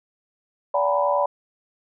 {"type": "tone cluster", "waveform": "sine", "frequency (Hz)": [577, 730, 808, 921, 991], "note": ["D5", "F#5", "G#5", "A#5", "B5"], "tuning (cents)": [-31, -24, -48, -21, 6], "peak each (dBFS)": [-21, -29, -28, -28, -23], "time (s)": [0.74, 1.26], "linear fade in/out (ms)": 5, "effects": []}